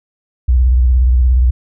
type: tone with vibrato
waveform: sine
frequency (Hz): 62.3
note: B1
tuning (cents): +16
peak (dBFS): -7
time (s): 0.48-1.51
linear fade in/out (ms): 10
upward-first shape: square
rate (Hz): 17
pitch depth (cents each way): 98
effects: none